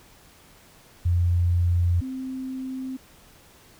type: tone pair in turn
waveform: sine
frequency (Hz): 87.3 / 261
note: F2 / C4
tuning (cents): 0 / -4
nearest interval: octave + perfect fifth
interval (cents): 1896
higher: second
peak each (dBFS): -18 / -29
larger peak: first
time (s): 1.05-2.01 / 2.01-2.97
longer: neither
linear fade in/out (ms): 10
effects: pink hiss -53 dBFS RMS until 3.79 s